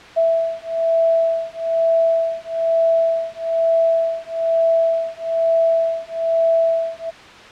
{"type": "beating tone pair", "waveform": "sine", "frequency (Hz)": [659.3, 660.4], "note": ["E5", "E5"], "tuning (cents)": [0, 3], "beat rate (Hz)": 1.1, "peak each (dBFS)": -18, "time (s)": [0.16, 7.11], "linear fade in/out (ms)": 20, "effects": ["white hiss -39 dBFS RMS until 7.51 s", "low-pass 3000 Hz 12 dB/octave"]}